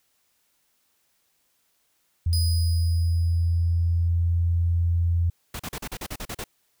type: tone with pitch glide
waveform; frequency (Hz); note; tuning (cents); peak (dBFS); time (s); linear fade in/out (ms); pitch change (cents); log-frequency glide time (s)
sine; 84.2 to 85.28; E2 to F2; +37 to -41; -19; 2.26-5.3; 5; +22; 2.77-4.32
type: tone with exponential decay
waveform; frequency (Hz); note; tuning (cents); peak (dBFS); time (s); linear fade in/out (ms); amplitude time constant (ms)
sawtooth; 4978; D#8; 0; -24; 2.33-4.08; 0; 380
type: noise bursts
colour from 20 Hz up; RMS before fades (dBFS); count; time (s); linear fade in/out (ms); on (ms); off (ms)
pink; -33; 10; 5.54-6.441; 5; 55; 39
effects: white hiss -69 dBFS RMS until 6.8 s